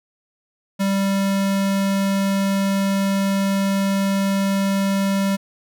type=tone; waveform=square; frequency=196 Hz; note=G3; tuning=in tune; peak=-18 dBFS; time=0.79-5.37 s; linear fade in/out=20 ms; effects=none